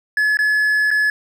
triangle tone with dropouts, 1708 Hz, G#6, 48 cents sharp, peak -12 dBFS, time 0.17-1.1 s, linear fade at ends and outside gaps 2 ms, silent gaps 0.371-0.389 / 0.906-0.912 s, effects none

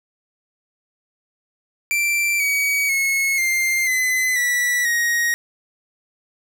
45% pulse tone with pitch steps, 2349 / 2264 / 2182 / 2102 / 2026 / 1952.6 / 1881.7 Hz, D7 / C#7 / C#7 / C7 / B6 / B6 / A#6, 0 / +36 / -28 / +7 / +44 / -20 / +16 cents, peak -17 dBFS, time 1.91-5.34 s, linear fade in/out 0 ms, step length 490 ms, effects none

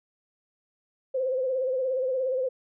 sine tone with vibrato, 518 Hz, C5, 17 cents flat, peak -24 dBFS, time 1.14-2.49 s, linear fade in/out 10 ms, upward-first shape sine, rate 17 Hz, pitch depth 59 cents each way, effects none

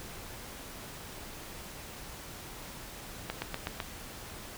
slowing click train, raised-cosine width 0.3 ms, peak -17 dBFS, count 5, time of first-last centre 3.3-3.802 s, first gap 120 ms, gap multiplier 1.03, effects pink hiss -45 dBFS RMS until 4.57 s

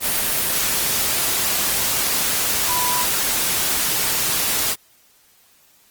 sine tone in noise, 987.8 Hz, B5, in tune, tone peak -22 dBFS, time 2.66-3.06 s, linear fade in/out 50 ms, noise white, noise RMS -20 dBFS, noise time 0-4.76 s, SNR -5 dB, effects white hiss -55 dBFS RMS until 5.9 s + Opus 24 kbps

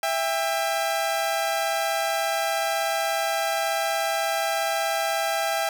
sawtooth tone pair together, 662 / 798.6 Hz, E5 / G5, +7 / +32 cents, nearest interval minor third, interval 325 cents, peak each -22 dBFS, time 0.03-5.69 s, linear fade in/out 2 ms, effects 7-bit

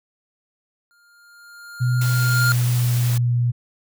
square tone with exponential growth, 1406 Hz, F6, 11 cents sharp, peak -17 dBFS, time 0.91-2.52 s, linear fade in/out 0 ms, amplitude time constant 350 ms
sine tone with pitch glide, 123.47 to 120.79 Hz, B2 to B2, 0 to -38 cents, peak -16 dBFS, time 1.8-3.52 s, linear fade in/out 20 ms, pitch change -38 cents, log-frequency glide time 2.07-3.35 s
white noise, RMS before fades -31 dBFS, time 2.01-3.18 s, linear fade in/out 5 ms
effects none

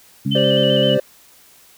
harmonic tone, 69 Hz, C#2, 7 cents flat, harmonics 2 / 3 / 4, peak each -21 / -21 / -24 dBFS, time 0.25-0.98 s, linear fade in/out 10 ms
sine tone with vibrato, 3003 Hz, F#7, 25 cents sharp, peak -19 dBFS, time 0.31-0.95 s, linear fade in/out 10 ms, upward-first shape square, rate 7.7 Hz, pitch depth 34 cents each way
triangle chord, G suspended fourth, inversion none, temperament just, 392 / 522.7 / 588 Hz, G4 / C5 / D5, 0 / -2 / +2 cents, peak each -22 / -16 / -17 dBFS, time 0.35-1 s, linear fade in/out 5 ms
effects white hiss -49 dBFS RMS until 1.77 s

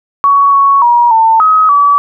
sine tone with pitch steps, 1121 / 1112 / 954 / 896 / 1269 / 1146 Hz, C#6 / C#6 / A#5 / A5 / D#6 / D6, +19 / +5 / +40 / +31 / +34 / -43 cents, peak -4 dBFS, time 0.24-1.98 s, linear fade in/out 0 ms, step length 290 ms, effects none

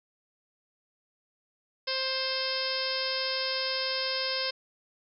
harmonic tone with a mistuned harmonic, 526 Hz, C5, 9 cents sharp, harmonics 1 / 2 / 3 / 4 / 5 / 6 / 7 / 8 / 9 / 10, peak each -35 / -40 / -39 / -40 / -39 / -39 / -40 / -38 / -36 / -34 dBFS, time 1.87-4.51 s, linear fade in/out 10 ms, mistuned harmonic 10, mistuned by -27 cents, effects none

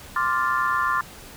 sine chord, D minor seventh, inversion third, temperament equal, 1046.5 / 1174.7 / 1396.9 / 1760 Hz, C6 / D6 / F6 / A6, 0 / 0 / 0 / 0 cents, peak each -24 / -25 / -26 / -28 dBFS, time 0.16-1.01 s, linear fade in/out 2 ms, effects pink hiss -43 dBFS RMS until 1.36 s

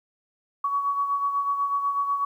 sine beating tone pair, 1125 / 1133.1 Hz, C#6 / C#6, +25 / +38 cents, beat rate 8.1 Hz, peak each -23 / -32 dBFS, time 0.64-2.25 s, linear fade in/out 5 ms, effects 10-bit

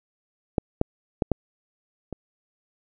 clicks, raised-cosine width 2 ms, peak -7 / -6 / -7 / -7 / -19 dBFS, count 5, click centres 0.582 / 0.814 / 1.222 / 1.317 / 2.127 s, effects none

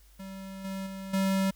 square tone with level steps, 192.6 Hz, G3, 30 cents flat, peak -40 / -34 / -38 / -25 dBFS, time 0.19-1.51 s, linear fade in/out 10 ms, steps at 0.64 / 0.86 / 1.13 s, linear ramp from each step 10 ms, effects added 50 Hz sine -55 dBFS peak until 1.55 s + white hiss -63 dBFS RMS until 1.55 s

